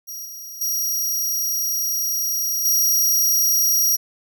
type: tone with level steps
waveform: 20% pulse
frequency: 5710 Hz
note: F8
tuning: 37 cents sharp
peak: -25 / -28 / -15 / -10 dBFS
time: 0.07-3.97 s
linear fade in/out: 20 ms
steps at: 0.25 / 0.61 / 2.65 s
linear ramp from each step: 5 ms
effects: none